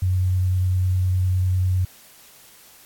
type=tone with vibrato; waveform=sine; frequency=92.1 Hz; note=F#2; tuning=7 cents flat; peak=-17 dBFS; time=0.02-1.85 s; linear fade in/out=5 ms; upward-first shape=sine; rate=9.9 Hz; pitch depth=11 cents each way; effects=white hiss -49 dBFS RMS until 2.85 s + AAC 64 kbps